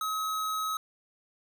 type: tone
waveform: square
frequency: 1277 Hz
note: D#6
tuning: 45 cents sharp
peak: -30 dBFS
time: 0.01-0.77 s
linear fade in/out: 2 ms
effects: none